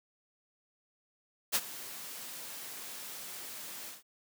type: noise with ADSR envelope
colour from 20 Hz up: white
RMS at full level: -27 dBFS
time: 1.52-4.03 s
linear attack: 33 ms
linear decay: 47 ms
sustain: -17 dB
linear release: 150 ms
effects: high-pass 150 Hz 12 dB/octave